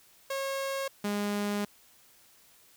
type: tone pair in turn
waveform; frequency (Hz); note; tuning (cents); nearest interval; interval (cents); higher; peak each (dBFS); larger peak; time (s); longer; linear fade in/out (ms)
sawtooth; 544 / 205.2; C#5 / G#3; -33 / -21; octave + perfect fourth; 1688; first; -27 / -25; second; 0.3-0.88 / 1.04-1.65; second; 5
effects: white hiss -60 dBFS RMS until 2.76 s